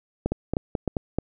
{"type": "two click trains", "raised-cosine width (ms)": 2, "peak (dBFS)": [-11, -10], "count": [4, 4], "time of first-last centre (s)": [[0.32, 0.968], [0.26, 1.186]], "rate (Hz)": [4.63, 3.24], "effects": []}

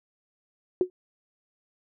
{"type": "tone with exponential decay", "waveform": "sine", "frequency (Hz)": 365.2, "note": "F#4", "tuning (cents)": -23, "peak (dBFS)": -15, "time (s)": [0.81, 0.9], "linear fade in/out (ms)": 1, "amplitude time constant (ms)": 18, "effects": []}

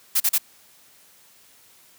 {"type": "noise bursts", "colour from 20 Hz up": "blue", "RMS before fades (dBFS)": -19, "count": 3, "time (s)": [0.15, 0.383], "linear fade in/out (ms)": 10, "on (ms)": 53, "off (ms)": 37, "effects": ["white hiss -54 dBFS RMS until 1.98 s", "high-pass 80 Hz 12 dB/octave"]}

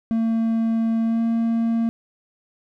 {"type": "tone with pitch glide", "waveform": "triangle", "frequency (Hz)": [226.3, 229.1], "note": ["A3", "A#3"], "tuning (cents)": [49, -30], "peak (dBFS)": -16, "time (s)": [0.11, 1.89], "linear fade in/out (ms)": 0, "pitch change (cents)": 21, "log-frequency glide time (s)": [1.03, 1.22], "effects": []}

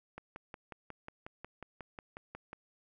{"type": "click train", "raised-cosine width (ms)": 0.5, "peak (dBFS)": -29, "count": 14, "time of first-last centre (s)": [0.18, 2.531], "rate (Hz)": 5.53, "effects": []}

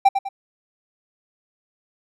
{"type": "tone with echo", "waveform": "triangle", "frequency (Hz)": 784, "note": "G5", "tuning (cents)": 0, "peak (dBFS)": -7, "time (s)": [0.05, 0.09], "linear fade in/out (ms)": 10, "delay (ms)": 100, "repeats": 2, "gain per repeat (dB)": -8, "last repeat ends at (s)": 0.29, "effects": []}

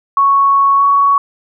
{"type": "tone with pitch glide", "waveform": "sine", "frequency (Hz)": [1108.7, 1119.6], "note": ["C#6", "C#6"], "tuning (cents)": [0, 17], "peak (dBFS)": -7, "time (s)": [0.17, 1.18], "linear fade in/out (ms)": 2, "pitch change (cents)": 17, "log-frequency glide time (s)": [0.77, 0.83], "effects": []}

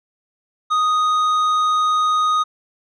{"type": "tone with tanh clipping", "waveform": "sine", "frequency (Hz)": 1244.5, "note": "D#6", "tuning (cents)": 0, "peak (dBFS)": -16, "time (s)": [0.7, 2.44], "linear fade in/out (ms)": 20, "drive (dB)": 8, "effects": []}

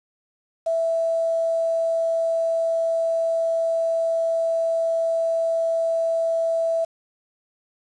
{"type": "tone with quantisation", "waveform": "sine", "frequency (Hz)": 659.3, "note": "E5", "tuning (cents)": 0, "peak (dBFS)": -19, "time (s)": [0.66, 6.85], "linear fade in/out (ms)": 10, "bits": 7, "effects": ["resampled to 22050 Hz"]}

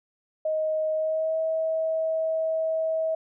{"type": "tone with pitch glide", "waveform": "sine", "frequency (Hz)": [626, 642.1], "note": ["D#5", "E5"], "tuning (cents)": [10, -46], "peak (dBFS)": -23, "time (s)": [0.45, 3.15], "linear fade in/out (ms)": 5, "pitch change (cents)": 44, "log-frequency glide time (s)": [0.93, 1.38], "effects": []}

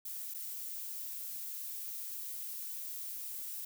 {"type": "noise with dropouts", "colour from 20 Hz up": "violet", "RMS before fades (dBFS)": -42, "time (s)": [0.05, 3.65], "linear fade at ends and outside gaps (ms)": 5, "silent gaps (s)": [0.339, 0.344], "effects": []}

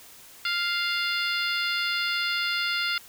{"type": "harmonic tone with a mistuned harmonic", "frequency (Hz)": 698.5, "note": "F5", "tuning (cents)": 0, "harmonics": [2, 3, 4, 5, 6, 7], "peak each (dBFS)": [-29, -31, -32, -33, -34, -34], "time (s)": [0.45, 2.98], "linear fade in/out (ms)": 2, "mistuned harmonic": 6, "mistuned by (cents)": 34, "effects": ["white hiss -49 dBFS RMS until 3.08 s"]}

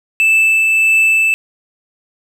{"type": "tone with tremolo", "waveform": "triangle", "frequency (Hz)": 2637, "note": "E7", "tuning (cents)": 0, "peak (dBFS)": -6, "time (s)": [0.2, 1.34], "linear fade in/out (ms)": 0, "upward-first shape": "triangle", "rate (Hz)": 1.6, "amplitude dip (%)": 25, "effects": []}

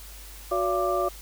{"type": "tone cluster", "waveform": "sine", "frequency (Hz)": [366.4, 573, 681, 1182], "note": ["F#4", "D5", "F5", "D6"], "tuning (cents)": [-17, -43, -44, 11], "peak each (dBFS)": -28, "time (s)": [0.51, 1.09], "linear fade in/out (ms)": 10, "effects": ["added 50 Hz sine -43 dBFS peak until 1.21 s", "white hiss -46 dBFS RMS until 1.21 s"]}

